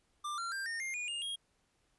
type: tone with pitch steps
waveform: square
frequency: 1188 / 1372.6 / 1585.8 / 1832.1 / 2117 / 2446 / 2826 / 3265 Hz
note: D6 / F6 / G6 / A#6 / C7 / D#7 / F7 / G#7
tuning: +20 / -30 / +20 / -30 / +20 / -30 / +20 / -30 cents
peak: -37 dBFS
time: 0.24-1.36 s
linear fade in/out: 10 ms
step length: 140 ms
effects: pink hiss -75 dBFS RMS until 1.98 s + resampled to 24000 Hz